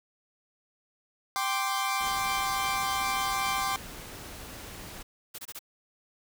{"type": "chord", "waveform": "sawtooth", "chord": "G suspended fourth", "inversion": "none", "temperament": "equal", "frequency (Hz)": [784, 1046.5, 1174.7], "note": ["G5", "C6", "D6"], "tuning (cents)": [0, 0, 0], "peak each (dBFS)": -28, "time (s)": [1.36, 3.76], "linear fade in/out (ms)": 0}
{"type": "noise", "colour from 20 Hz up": "pink", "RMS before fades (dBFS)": -43, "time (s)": [2, 5.03], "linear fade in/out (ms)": 10}
{"type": "noise bursts", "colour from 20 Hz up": "white", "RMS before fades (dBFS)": -40, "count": 4, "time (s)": [5.34, 5.592], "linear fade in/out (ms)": 10, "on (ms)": 45, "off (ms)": 24}
{"effects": []}